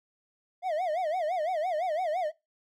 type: tone with vibrato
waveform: triangle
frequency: 674 Hz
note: E5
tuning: 38 cents sharp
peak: -25 dBFS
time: 0.62-2.32 s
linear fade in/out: 50 ms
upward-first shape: sine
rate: 5.9 Hz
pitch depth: 200 cents each way
effects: noise-tail reverb RT60 0.2 s tail -19 dB re dry